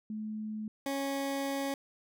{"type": "tone pair in turn", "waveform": ["sine", "20% pulse"], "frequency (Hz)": [215.3, 275.7], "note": ["A3", "C#4"], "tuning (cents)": [-37, -9], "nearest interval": "major third", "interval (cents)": 428, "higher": "second", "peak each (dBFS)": [-35, -27], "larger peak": "second", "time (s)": [[0.1, 0.68], [0.86, 1.74]], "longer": "second", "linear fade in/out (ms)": 2, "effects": []}